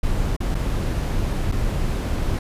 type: noise with dropouts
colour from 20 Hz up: brown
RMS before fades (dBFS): -22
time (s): 0.03-2.39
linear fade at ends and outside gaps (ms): 5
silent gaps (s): 0.365-0.403 / 0.546-0.55 / 1.517-1.521
effects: resampled to 32000 Hz